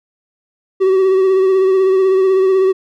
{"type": "tone with vibrato", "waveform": "triangle", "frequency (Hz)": 380, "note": "F#4", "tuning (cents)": 46, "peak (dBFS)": -7, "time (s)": [0.8, 2.73], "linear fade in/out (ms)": 20, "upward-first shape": "triangle", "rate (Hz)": 16, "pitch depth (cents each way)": 37, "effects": []}